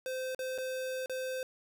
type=tone with dropouts; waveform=square; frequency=517 Hz; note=C5; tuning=21 cents flat; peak=-35 dBFS; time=0.06-1.43 s; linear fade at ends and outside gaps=1 ms; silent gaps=0.348-0.391 / 0.579-0.584 / 1.06-1.096 s; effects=none